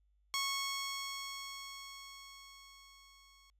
10% pulse tone with level ramp, 1100 Hz, C#6, 14 cents flat, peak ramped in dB -24 to -54 dBFS, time 0.34-3.5 s, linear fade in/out 0 ms, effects added 50 Hz sine -69 dBFS peak until 3.59 s + resampled to 32000 Hz

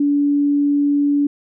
sine tone, 287.3 Hz, D4, 38 cents flat, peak -13 dBFS, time 0-1.27 s, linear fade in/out 5 ms, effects none

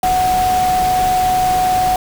sine tone in noise, 738 Hz, F#5, 5 cents flat, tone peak -12 dBFS, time 0.03-1.96 s, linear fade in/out 2 ms, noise pink, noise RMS -24 dBFS, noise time 0.03-1.96 s, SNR +9 dB, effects none

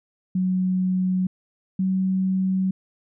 sine tone pair in turn, 185 / 188.56 Hz, F#3 / F#3, 0 / +33 cents, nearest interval unison, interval 33 cents, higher second, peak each -19 dBFS, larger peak neither, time 0.35-1.27 / 1.79-2.71 s, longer neither, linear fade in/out 5 ms, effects none

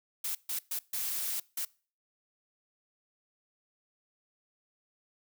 blue noise bursts at uneven times, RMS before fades -34 dBFS, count 5, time 0.24-0.35 / 0.49-0.59 / 0.71-0.79 / 0.93-1.4 / 1.57-1.65 s, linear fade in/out 5 ms, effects noise-tail reverb RT60 0.4 s tail -23 dB re dry

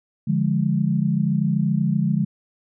sine chord, D diminished, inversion none, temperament equal, 146.83 / 174.61 / 207.7 Hz, D3 / F3 / Ab3, 0 / 0 / 0 cents, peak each -22 / -22 / -22 dBFS, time 0.27-2.25 s, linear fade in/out 10 ms, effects none

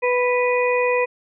harmonic tone, 493.9 Hz, B4, in tune, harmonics 1 / 2 / 4 / 5, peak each -18 / -24 / -27 / -25 dBFS, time 0.02-1.06 s, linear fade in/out 20 ms, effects none

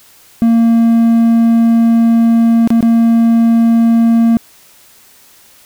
triangle tone with dropouts, 230 Hz, A#3, 23 cents flat, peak -4 dBFS, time 0.42-4.37 s, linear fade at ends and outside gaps 0 ms, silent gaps 2.675-2.704 / 2.807-2.827 s, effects white hiss -44 dBFS RMS until 5.65 s

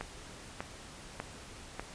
click train, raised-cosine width 0.5 ms, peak -21 dBFS, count 4, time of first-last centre 0.01-1.796 s, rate 1.68 Hz, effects pink hiss -49 dBFS RMS until 1.94 s + resampled to 22050 Hz

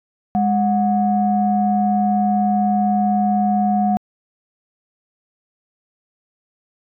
sine tone pair together, 205.8 / 730 Hz, G#3 / F#5, -16 / -24 cents, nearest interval octave + minor seventh, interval 2192 cents, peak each -16 / -17 dBFS, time 0.35-3.97 s, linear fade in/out 0 ms, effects tanh soft clip ceiling -6 dBFS

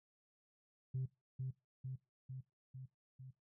sine tone with echo, 130.81 Hz, C3, in tune, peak -35 dBFS, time 0.94-1.06 s, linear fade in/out 10 ms, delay 450 ms, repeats 5, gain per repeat -3 dB, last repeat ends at 3.31 s, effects noise-tail reverb RT60 0.2 s tail -19 dB re dry + tanh soft clip ceiling -34 dBFS

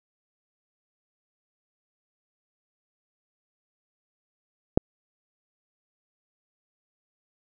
click, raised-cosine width 2 ms, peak -3 dBFS, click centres 4.775 s, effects none

